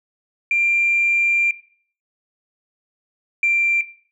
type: tone pair in turn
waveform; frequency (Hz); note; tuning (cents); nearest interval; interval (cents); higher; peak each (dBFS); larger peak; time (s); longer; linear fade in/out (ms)
sine; 2377 / 2363; D7 / D7; +20 / +10; unison; 10; first; -14 / -13; second; 0.51-1.51 / 3.43-3.81; first; 2
effects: noise-tail reverb RT60 0.5 s tail -17 dB re dry + tanh soft clip ceiling -9 dBFS